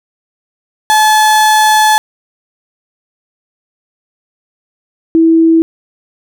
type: tone pair in turn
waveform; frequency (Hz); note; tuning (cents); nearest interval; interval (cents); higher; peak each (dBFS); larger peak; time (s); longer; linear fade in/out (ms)
35% pulse / sine; 861 / 326.8; A5 / E4; -38 / -15; octave + perfect fourth; 1677; first; -4; neither; 0.9-1.98 / 5.15-5.62; first; 0
effects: none